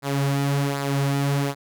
sawtooth tone with flanger, 140 Hz, C#3, 18 cents sharp, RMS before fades -23 dBFS, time 0.02-1.55 s, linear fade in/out 50 ms, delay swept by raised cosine 0.32 to 5.32 ms, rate 1.3 Hz, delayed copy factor -0.55, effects none

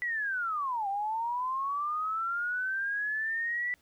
sine linear two-way sweep, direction down then up, 1975.5 to 778 to 1975.5 Hz, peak -29 dBFS, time 0.02-3.74 s, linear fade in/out 0 ms, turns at 0.88 s, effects pink hiss -67 dBFS RMS until 3.81 s

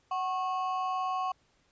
triangle ring-modulated tone, 920 Hz, A#5, 23 cents flat, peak -24 dBFS, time 0.11-1.32 s, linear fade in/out 5 ms, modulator 173 Hz, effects pink hiss -69 dBFS RMS until 1.71 s + resampled to 16000 Hz

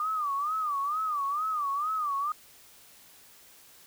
sine tone with vibrato, 1195 Hz, D6, 30 cents sharp, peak -27 dBFS, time 0-2.32 s, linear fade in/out 2 ms, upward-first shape sine, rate 2.2 Hz, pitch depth 140 cents each way, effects white hiss -55 dBFS RMS until 3.86 s

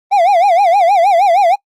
triangle tone with vibrato, 740 Hz, F#5, in tune, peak -5 dBFS, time 0.11-1.56 s, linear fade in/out 20 ms, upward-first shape sine, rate 6.4 Hz, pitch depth 190 cents each way, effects noise-tail reverb RT60 0.1 s tail -24 dB re dry + Opus 24 kbps

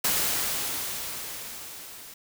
white noise with level ramp, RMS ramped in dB -24 to -45 dBFS, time 0.04-2.14 s, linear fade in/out 5 ms, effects none

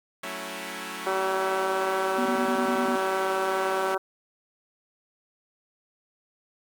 5% pulse chord, F# minor seventh, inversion none, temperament equal, 185 / 220 / 277.2 / 329.6 Hz, F#3 / A3 / C#4 / E4, 0 / 0 / 0 / 0 cents, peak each -28 dBFS, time 0.23-3.95 s, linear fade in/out 5 ms
harmonic tone, 190.6 Hz, G3, 48 cents flat, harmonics 2 / 3 / 4 / 5 / 6 / 7 / 8, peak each -29 / -31 / -32 / -33 / -34 / -34 / -35 dBFS, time 1.06-3.98 s, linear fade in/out 10 ms
sine tone bursts, 244.1 Hz, B3, 20 cents flat, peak -26 dBFS, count 8, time 2.18-2.959 s, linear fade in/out 5 ms, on 79 ms, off 21 ms
effects 9-bit

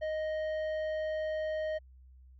sine tone with tanh clipping, 623 Hz, D#5, 2 cents sharp, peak -33 dBFS, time 0.01-1.79 s, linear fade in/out 20 ms, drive 9 dB, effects added 64 Hz sine -53 dBFS peak until 2.39 s

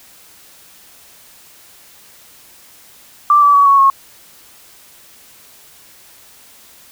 sine tone with pitch steps, 1174.7 / 1153.2 / 1132.1 / 1111.3 / 1091 Hz, D6 / D6 / C#6 / C#6 / C#6, 0 / -32 / +36 / +4 / -28 cents, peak -6 dBFS, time 3.3-3.9 s, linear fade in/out 2 ms, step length 120 ms, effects white hiss -44 dBFS RMS until 6.91 s

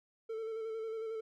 triangle tone with vibrato, 445.3 Hz, A4, 21 cents sharp, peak -35 dBFS, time 0.29-1.21 s, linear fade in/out 10 ms, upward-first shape square, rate 11 Hz, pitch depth 24 cents each way, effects none

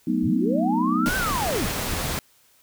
sine chord, B dominant seventh, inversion second, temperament equal, 185 / 220 / 246.9 / 311.1 Hz, F#3 / A3 / B3 / D#4, 0 / 0 / 0 / 0 cents, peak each -27 / -27 / -24 / -25 dBFS, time 0.07-1.09 s, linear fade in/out 5 ms
sine linear two-way sweep, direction up then down, 32.46 to 1563 to 48.97 Hz, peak -24 dBFS, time 0.22-1.7 s, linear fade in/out 50 ms, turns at 1.17 s
pink noise, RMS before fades -27 dBFS, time 1.06-2.19 s, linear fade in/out 0 ms
effects white hiss -59 dBFS RMS until 2.62 s

